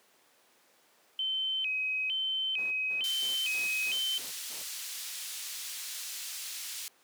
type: tone with vibrato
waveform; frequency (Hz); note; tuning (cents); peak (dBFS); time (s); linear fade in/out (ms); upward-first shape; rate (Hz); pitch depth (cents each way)
sine; 2794; F7; 0; -29; 1.19-4.18; 2; square; 1.1; 170
type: noise bursts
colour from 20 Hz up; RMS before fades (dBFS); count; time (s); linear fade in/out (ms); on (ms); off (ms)
brown; -42; 7; 2.57-4.64; 20; 150; 170
type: band-pass noise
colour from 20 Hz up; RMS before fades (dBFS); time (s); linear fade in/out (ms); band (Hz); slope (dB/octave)
pink; -40; 3.04-6.88; 0; 3500 to 16000; 12
effects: pink hiss -64 dBFS RMS until 7.03 s + high-pass 400 Hz 12 dB/octave